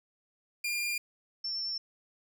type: tone pair in turn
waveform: sawtooth / sine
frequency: 2403 / 5395 Hz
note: D7 / E8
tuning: +39 / +39 cents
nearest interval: octave + major second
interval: 1400 cents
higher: second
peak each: -27 / -32 dBFS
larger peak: first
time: 0.64-0.98 / 1.44-1.78 s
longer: neither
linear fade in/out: 5 ms
effects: none